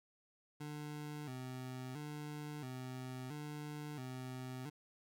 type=tone with vibrato; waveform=25% pulse; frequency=138.4 Hz; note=C#3; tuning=2 cents flat; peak=-40 dBFS; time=0.6-4.7 s; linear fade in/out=10 ms; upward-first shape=square; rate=0.74 Hz; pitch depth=130 cents each way; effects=none